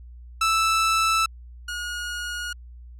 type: tone pair in turn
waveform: sawtooth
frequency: 1318.5 / 1441.1 Hz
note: E6 / F#6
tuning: 0 / -46 cents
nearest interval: major second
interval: 154 cents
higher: second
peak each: -15 / -25 dBFS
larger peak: first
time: 0.41-1.26 / 1.68-2.53 s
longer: neither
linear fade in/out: 5 ms
effects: added 60 Hz sine -40 dBFS peak until 2.99 s + low-pass 10000 Hz 12 dB/octave